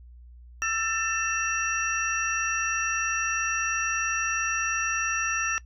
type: tone cluster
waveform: sine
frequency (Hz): 1337 / 1786 / 2680 / 5740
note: E6 / A6 / E7 / F8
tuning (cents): +24 / +25 / +28 / +47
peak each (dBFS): -30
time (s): 0.62-5.58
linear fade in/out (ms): 0
effects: noise-tail reverb RT60 0.1 s tail -21 dB re dry + added 60 Hz sine -45 dBFS peak until 5.65 s